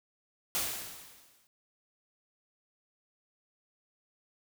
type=noise with exponential decay; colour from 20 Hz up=white; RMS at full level=-30 dBFS; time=0.55-1.47 s; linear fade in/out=0 ms; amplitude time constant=200 ms; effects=none